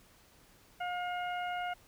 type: harmonic tone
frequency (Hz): 714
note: F5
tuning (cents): +38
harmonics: 1 / 2 / 3 / 4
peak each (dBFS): -35 / -41 / -45 / -47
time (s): 0.8-1.74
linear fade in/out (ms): 10
effects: pink hiss -62 dBFS RMS until 1.87 s